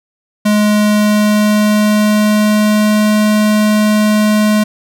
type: tone with pitch glide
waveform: square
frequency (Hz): 210 to 212.2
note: G#3 to G#3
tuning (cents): +19 to +38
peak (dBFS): -9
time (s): 0.45-4.64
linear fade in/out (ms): 10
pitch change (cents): +19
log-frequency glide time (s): 0.96-3.15
effects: none